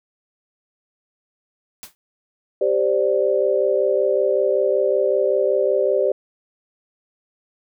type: noise with exponential decay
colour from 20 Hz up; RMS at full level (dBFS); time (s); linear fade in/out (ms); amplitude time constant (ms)
white; -32; 1.83-1.95; 0; 26
type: chord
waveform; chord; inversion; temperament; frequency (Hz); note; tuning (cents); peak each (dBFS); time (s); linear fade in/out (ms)
sine; G suspended fourth; none; just; 392 / 522.7 / 588; G4 / C5 / D5; 0 / -2 / +2; -20; 2.61-6.12; 5
effects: none